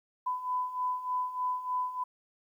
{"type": "beating tone pair", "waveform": "sine", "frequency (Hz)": [1000, 1003.3], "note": ["B5", "B5"], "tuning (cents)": [21, 27], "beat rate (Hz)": 3.3, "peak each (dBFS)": [-36, -31], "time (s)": [0.26, 2.04], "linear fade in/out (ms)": 10, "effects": ["11-bit"]}